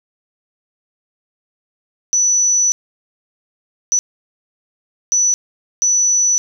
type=tone bursts at uneven times; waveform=sine; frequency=5950 Hz; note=F#8; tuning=9 cents sharp; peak=-11 dBFS; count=4; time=2.13-2.72 / 3.92-3.99 / 5.12-5.34 / 5.82-6.38 s; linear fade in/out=0 ms; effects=none